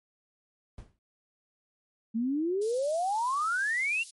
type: noise with exponential decay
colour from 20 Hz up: brown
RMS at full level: -41 dBFS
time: 0.78-0.99 s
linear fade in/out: 2 ms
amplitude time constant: 44 ms
type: exponential sweep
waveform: sine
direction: up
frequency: 217.6 to 2826 Hz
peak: -26 dBFS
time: 2.14-4.04 s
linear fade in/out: 20 ms
type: high-pass noise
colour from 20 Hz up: white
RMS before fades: -45 dBFS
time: 2.61-4.11 s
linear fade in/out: 10 ms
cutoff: 3800 Hz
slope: 24 dB/octave
effects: MP3 48 kbps